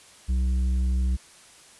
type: tone with tanh clipping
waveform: triangle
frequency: 63.4 Hz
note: B1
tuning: 46 cents sharp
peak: -22 dBFS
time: 0.28-1.17 s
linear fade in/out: 20 ms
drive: 11 dB
effects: white hiss -51 dBFS RMS until 1.79 s + resampled to 24000 Hz